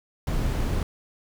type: noise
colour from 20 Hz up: brown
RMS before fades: -25 dBFS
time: 0.27-0.83 s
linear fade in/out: 2 ms
effects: none